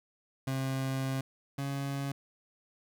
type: tone pair in turn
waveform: 30% pulse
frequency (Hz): 133.3 / 138.88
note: C3 / C#3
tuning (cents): +33 / +4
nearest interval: minor second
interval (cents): 71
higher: second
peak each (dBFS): -28 / -30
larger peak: first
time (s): 0.47-1.21 / 1.58-2.12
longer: first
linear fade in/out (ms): 5
effects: none